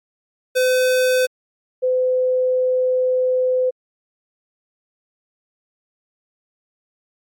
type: tone pair in turn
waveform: square / sine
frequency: 509 / 509 Hz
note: C5 / C5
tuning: -48 / -48 cents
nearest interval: unison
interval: 0 cents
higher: neither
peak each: -15 dBFS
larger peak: neither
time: 0.55-1.27 / 1.82-3.71 s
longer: second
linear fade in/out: 20 ms
effects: AAC 64 kbps